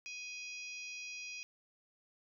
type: harmonic tone with a mistuned harmonic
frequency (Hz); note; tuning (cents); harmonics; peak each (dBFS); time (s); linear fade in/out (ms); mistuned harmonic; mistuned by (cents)
818; G#5; -26; 3 / 4 / 5 / 6 / 7 / 8; -44 / -57 / -59 / -52 / -52 / -61; 0.06-1.43; 0; 3; +29
effects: 13-bit